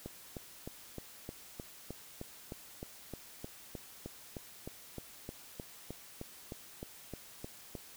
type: click train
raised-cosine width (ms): 2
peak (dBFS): -28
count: 26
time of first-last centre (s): 0.06-7.752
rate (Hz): 3.25
effects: white hiss -54 dBFS RMS until 7.96 s